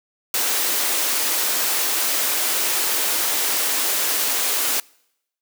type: high-pass noise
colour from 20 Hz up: white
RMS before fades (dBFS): -21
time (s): 0.34-4.8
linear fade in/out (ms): 2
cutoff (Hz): 280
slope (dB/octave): 24
effects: noise-tail reverb RT60 0.8 s tail -26 dB re dry